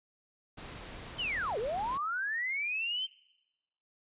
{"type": "noise", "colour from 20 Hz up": "pink", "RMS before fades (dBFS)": -45, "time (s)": [0.57, 1.98], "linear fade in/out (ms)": 10}
{"type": "linear two-way sweep", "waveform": "sine", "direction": "down then up", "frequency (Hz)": [3146, 397.1, 3146], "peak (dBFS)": -31, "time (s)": [1.18, 3.07], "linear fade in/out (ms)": 20, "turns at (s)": 1.58}
{"effects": ["noise-tail reverb RT60 1.0 s tail -23 dB re dry", "resampled to 8000 Hz"]}